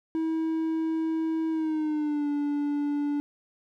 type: tone with pitch glide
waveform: triangle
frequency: 321.9 to 290.1 Hz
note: E4 to D4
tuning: -41 to -21 cents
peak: -23 dBFS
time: 0.15-3.2 s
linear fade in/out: 0 ms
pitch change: -180 cents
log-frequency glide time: 1.5-2.28 s
effects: none